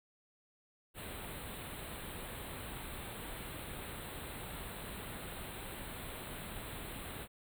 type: band-stop noise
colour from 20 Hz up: pink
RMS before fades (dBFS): -45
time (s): 0.94-7.28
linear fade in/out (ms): 50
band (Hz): 4100 to 8000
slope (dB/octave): 96
effects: none